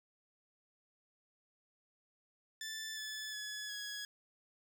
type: tone with pitch steps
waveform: 15% pulse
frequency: 1760 / 1729.8 / 1700 / 1670.8 Hz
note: A6 / A6 / G#6 / G#6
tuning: 0 / -30 / +40 / +10 cents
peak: -35 dBFS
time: 2.61-4.05 s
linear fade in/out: 2 ms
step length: 360 ms
effects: none